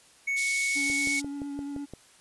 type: tone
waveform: triangle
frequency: 2217 Hz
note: C#7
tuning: in tune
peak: -24 dBFS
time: 0.27-1.2 s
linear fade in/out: 10 ms
type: band-pass noise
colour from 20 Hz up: white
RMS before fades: -35 dBFS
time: 0.36-1.22 s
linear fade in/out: 20 ms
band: 3700 to 9800 Hz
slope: 24 dB/octave
type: tone with vibrato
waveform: triangle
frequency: 283.2 Hz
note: C#4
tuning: 37 cents sharp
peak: -31 dBFS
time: 0.75-1.86 s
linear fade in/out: 20 ms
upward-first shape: triangle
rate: 8.7 Hz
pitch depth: 20 cents each way
type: click train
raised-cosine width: 2 ms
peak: -26 dBFS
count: 7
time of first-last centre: 0.9-1.936 s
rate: 5.79 Hz
effects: white hiss -57 dBFS RMS until 2.2 s + resampled to 24000 Hz